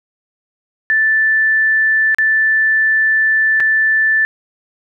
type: tone with dropouts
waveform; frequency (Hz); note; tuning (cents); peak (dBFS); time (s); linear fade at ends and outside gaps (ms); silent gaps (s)
sine; 1760; A6; 0; -10; 0.9-4.25; 0; 2.146-2.185 / 3.6-3.604
effects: none